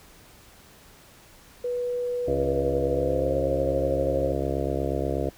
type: tone with pitch glide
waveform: sine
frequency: 489.5 to 533.8 Hz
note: B4 to C5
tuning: -15 to +35 cents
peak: -25 dBFS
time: 1.64-4.32 s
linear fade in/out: 5 ms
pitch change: +150 cents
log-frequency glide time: 2.88-3.39 s
type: harmonic tone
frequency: 68.3 Hz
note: C#2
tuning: 25 cents flat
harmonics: 1 / 2 / 4 / 5 / 6 / 7 / 8 / 9 / 10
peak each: -31 / -33 / -33 / -32 / -33 / -33 / -35 / -33 / -37 dBFS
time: 2.27-5.3 s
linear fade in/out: 10 ms
effects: pink hiss -52 dBFS RMS until 5.37 s